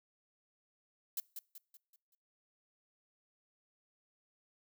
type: noise with echo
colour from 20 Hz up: violet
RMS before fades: -37 dBFS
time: 1.17-1.2 s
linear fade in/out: 2 ms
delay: 190 ms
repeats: 5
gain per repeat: -7 dB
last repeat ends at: 2.15 s
effects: noise-tail reverb RT60 0.5 s tail -25 dB re dry